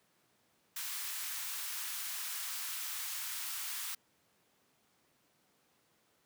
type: high-pass noise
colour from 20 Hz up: white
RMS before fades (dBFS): -40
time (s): 0.76-3.95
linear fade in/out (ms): 5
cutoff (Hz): 1000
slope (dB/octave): 24
effects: pink hiss -72 dBFS RMS until 6.25 s + high-pass 150 Hz 12 dB/octave